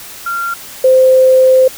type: tone pair in turn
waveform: sine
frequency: 1381 / 518.8 Hz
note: F6 / C5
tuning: -20 / -15 cents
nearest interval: octave + perfect fourth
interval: 1695 cents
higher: first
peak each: -15 / -4 dBFS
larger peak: second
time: 0.26-0.54 / 0.84-1.68 s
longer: second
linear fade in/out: 5 ms
effects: white hiss -31 dBFS RMS until 1.77 s